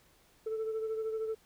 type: beating tone pair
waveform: sine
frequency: 440 / 453 Hz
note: A4 / A#4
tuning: 0 / -50 cents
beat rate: 13 Hz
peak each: -31 / -40 dBFS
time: 0.46-1.35 s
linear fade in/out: 10 ms
effects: tanh soft clip ceiling -30 dBFS + pink hiss -65 dBFS RMS until 1.45 s